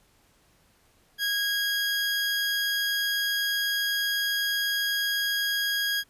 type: tone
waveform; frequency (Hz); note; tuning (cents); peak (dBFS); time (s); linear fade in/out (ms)
20% pulse; 1642; G#6; -20; -20; 1.18-6.04; 50
effects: pink hiss -63 dBFS RMS until 6.09 s + resampled to 32000 Hz